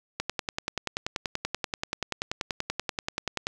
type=click train; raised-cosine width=0.2 ms; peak=-11 dBFS; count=35; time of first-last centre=0.2-3.469 s; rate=10.4 Hz; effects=none

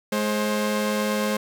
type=tone pair together; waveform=sawtooth; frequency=210.7 / 531 Hz; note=G#3 / C5; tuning=+25 / +25 cents; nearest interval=octave + major third; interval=1600 cents; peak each=-20 / -22 dBFS; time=0.12-1.37 s; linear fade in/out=5 ms; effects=none

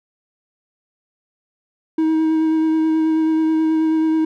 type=tone with vibrato; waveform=triangle; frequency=317.6 Hz; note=D#4; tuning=36 cents sharp; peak=-12 dBFS; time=1.98-4.25 s; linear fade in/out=5 ms; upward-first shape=sine; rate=9.3 Hz; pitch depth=13 cents each way; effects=none

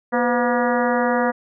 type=harmonic tone with a mistuned harmonic; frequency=239.6 Hz; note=A#3; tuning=48 cents sharp; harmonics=1 / 2 / 3 / 4 / 5 / 6 / 7 / 8; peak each=-22 / -21 / -24 / -26 / -28 / -29 / -29 / -31 dBFS; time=0.12-1.32 s; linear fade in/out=20 ms; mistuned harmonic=2; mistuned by=+83 cents; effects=none

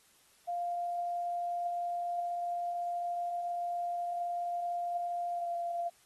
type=tone with pitch glide; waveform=sine; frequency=698.5 to 690.5 Hz; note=F5 to F5; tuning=0 to -20 cents; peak=-32 dBFS; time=0.47-5.9 s; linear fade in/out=20 ms; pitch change=-20 cents; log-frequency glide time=5.32-5.49 s; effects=white hiss -65 dBFS RMS until 6.05 s + AAC 32 kbps

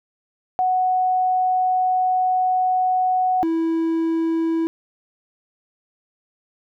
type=tone pair in turn; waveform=sine / triangle; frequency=740 / 327.6 Hz; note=F#5 / E4; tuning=0 / -11 cents; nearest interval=octave + major second; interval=1411 cents; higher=first; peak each=-16 dBFS; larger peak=neither; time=0.59-3.43 / 3.43-4.67 s; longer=first; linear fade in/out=0 ms; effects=none

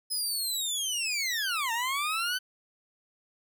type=linear two-way sweep; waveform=20% pulse; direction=down then up; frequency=5110 to 895 to 1530 Hz; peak=-23 dBFS; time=0.1-2.39 s; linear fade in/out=20 ms; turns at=1.72 s; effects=none

